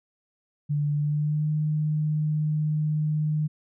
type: tone with pitch glide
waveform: sine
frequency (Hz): 146.83 to 152.71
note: D3 to D#3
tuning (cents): 0 to -32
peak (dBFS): -22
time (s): 0.69-3.48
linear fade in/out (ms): 20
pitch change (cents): +68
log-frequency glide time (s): 0.94-1.5
effects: none